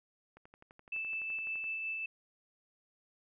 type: click train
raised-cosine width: 0.5 ms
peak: -40 dBFS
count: 16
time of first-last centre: 0.37-1.641 s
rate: 11.8 Hz
type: tone with tremolo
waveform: sine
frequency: 2637 Hz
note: E7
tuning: in tune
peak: -34 dBFS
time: 0.92-2.06 s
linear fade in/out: 5 ms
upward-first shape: sine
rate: 5.4 Hz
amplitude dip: 25%
effects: none